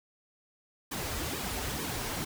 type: noise with flanger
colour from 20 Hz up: pink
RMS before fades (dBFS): -35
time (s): 0.91-2.25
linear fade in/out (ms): 10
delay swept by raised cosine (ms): 1.4 to 6.2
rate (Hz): 2.2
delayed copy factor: -0.85
effects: none